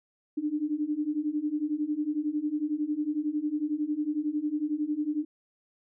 sine beating tone pair, 293.7 / 304.7 Hz, D4 / D#4, 0 / -36 cents, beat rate 11 Hz, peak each -31 / -29 dBFS, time 0.37-5.25 s, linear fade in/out 10 ms, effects none

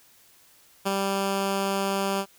10% pulse tone with ADSR envelope, 196 Hz, G3, in tune, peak -14 dBFS, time 0.85-2.26 s, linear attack 18 ms, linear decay 24 ms, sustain -2 dB, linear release 65 ms, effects white hiss -57 dBFS RMS until 2.38 s

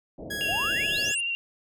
white low-pass noise, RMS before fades -39 dBFS, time 0.18-1.12 s, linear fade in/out 5 ms, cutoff 660 Hz, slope 48 dB/octave
sawtooth tone with pitch glide, 1661 to 1680.3 Hz, G#6 to G#6, 0 to +20 cents, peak -27 dBFS, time 0.3-1.15 s, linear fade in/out 10 ms, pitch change +20 cents, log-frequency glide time 0.55-0.84 s
sine tone with vibrato, 2769 Hz, F7, 15 cents flat, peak -26 dBFS, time 0.41-1.35 s, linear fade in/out 0 ms, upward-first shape square, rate 14 Hz, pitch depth 17 cents each way
sine exponential sweep, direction up, 633 to 9956 Hz, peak -30 dBFS, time 0.48-1.21 s, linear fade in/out 10 ms
effects none

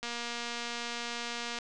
click train, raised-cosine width 0.2 ms, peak -20 dBFS, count 370, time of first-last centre 0.03-1.587 s, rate 237 Hz, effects resampled to 22050 Hz + 9-bit

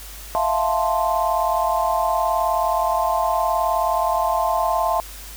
sine chord, F major seventh, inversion third, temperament equal, 659.3 / 698.5 / 880 / 1046.5 Hz, E5 / F5 / A5 / C6, 0 / 0 / 0 / 0 cents, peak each -23 dBFS, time 0.35-5 s, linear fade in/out 0 ms, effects added 50 Hz sine -38 dBFS peak until 5.36 s + white hiss -39 dBFS RMS until 5.36 s

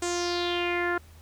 sawtooth tone with low-pass filter sweep, 350 Hz, F4, 4 cents sharp, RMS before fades -28 dBFS, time 0.02-0.98 s, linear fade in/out 5 ms, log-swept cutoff 7900 to 1500 Hz, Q 4.4, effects added 80 Hz sine -49 dBFS peak until 1.21 s + pink hiss -57 dBFS RMS until 1.21 s

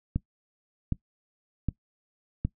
click train, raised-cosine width 5 ms, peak -14 dBFS, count 4, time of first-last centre 0.16-2.45 s, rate 1.31 Hz, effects noise-tail reverb RT60 0.1 s tail -20 dB re dry

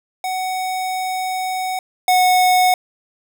square tone pair in turn, 746 / 734 Hz, F#5 / F#5, +14 / -14 cents, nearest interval unison, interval 28 cents, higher first, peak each -21 / -12 dBFS, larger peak second, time 0.24-1.79 / 2.08-2.74 s, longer first, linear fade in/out 2 ms, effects none

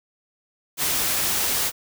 white noise, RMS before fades -23 dBFS, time 0.77-1.72 s, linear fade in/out 50 ms, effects none

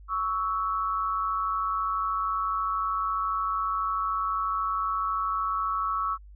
sine tone pair together, 1116.9 / 1313 Hz, C#6 / E6, +13 / -7 cents, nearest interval minor third, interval 280 cents, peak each -28 dBFS, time 0.08-6.18 s, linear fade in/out 50 ms, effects added 50 Hz sine -45 dBFS peak until 6.35 s

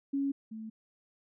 sine tone pair in turn, 277.3 / 220.1 Hz, C#4 / A3, +1 / +1 cents, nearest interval major third, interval 400 cents, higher first, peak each -28 / -39 dBFS, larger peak first, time 0.13-0.32 / 0.51-0.7 s, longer neither, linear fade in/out 10 ms, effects none

